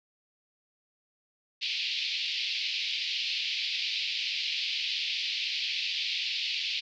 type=band-pass noise; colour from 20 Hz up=pink; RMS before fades=-32 dBFS; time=1.61-6.81 s; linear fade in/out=20 ms; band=2400 to 4800 Hz; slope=48 dB/octave; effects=none